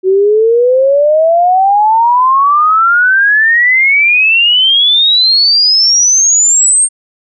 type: exponential sweep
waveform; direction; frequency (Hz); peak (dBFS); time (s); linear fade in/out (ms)
sine; up; 370 to 8700; -5; 0.03-6.89; 50
effects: none